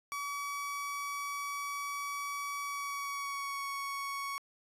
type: tone with pitch glide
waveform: 30% pulse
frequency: 1139 to 1113 Hz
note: C#6 to C#6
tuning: +47 to +7 cents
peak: -33 dBFS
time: 0.12-4.38 s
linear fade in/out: 0 ms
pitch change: -40 cents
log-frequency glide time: 2.62-3.66 s
effects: resampled to 32000 Hz